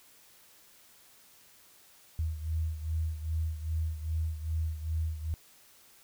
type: beating tone pair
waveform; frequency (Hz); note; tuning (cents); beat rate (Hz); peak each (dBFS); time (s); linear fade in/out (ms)
sine; 79.2 / 81.7; D#2 / E2; +31 / -15; 2.5; -31 / -36; 2.19-5.34; 0
effects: white hiss -59 dBFS RMS until 6.03 s